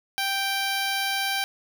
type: tone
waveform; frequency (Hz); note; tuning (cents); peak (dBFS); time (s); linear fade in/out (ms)
10% pulse; 784; G5; 0; -16; 0.18-1.44; 0
effects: none

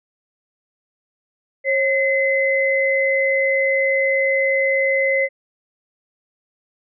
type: tone pair together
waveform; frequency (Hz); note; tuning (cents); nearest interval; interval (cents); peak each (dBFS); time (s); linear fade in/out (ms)
sine; 541.7 / 2045; C#5 / C7; -40 / -40; octave + major seventh; 2300; -18; 1.64-5.29; 50
effects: none

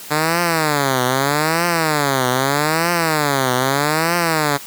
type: tone with vibrato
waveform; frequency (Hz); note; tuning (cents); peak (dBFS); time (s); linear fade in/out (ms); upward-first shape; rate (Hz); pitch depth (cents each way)
5% pulse; 147.7; D3; +10; -4; 0.1-4.58; 20; triangle; 0.8; 300
effects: white hiss -35 dBFS RMS until 4.66 s + high-pass 80 Hz 12 dB/octave

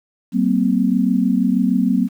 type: tone cluster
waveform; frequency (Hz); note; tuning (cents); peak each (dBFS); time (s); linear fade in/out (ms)
sine; 189.8 / 231.4 / 257.8; F#3 / A#3 / C4; +44 / -13 / -26; -18; 0.32-2.09; 50
effects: 8-bit

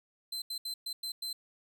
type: tone bursts at uneven times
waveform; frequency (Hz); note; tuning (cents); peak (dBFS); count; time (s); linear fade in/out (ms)
40% pulse; 4082; C8; -44; -34; 6; 0.32-0.42 / 0.5-0.58 / 0.65-0.74 / 0.86-0.93 / 1.03-1.12 / 1.22-1.33; 5
effects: none

